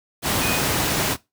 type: tone in noise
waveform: sine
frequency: 2489 Hz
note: D#7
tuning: in tune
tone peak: -26 dBFS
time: 0.39-0.61 s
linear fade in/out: 50 ms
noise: pink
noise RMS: -21 dBFS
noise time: 0.22-1.17 s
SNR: -8 dB
effects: noise-tail reverb RT60 0.2 s tail -19 dB re dry + high-pass 80 Hz 12 dB/octave